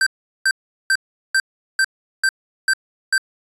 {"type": "tone bursts", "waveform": "square", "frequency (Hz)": 1562, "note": "G6", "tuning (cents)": -7, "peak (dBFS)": -14, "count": 8, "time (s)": [0.01, 3.18], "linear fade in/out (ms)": 2, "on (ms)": 55, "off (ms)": 390, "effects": ["resampled to 24000 Hz"]}